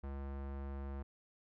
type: tone with low-pass filter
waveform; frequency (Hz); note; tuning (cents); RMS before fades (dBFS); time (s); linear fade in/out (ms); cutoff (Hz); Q
square; 69; C#2; -7; -43; 0.03-1.03; 10; 1300; 0.92
effects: none